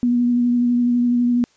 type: tone with vibrato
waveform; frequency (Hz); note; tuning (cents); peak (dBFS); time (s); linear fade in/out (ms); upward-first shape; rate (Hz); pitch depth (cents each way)
sine; 242.3; B3; -33; -14; 0.03-1.44; 0; triangle; 12; 21
effects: white hiss -58 dBFS RMS until 1.56 s + resampled to 16000 Hz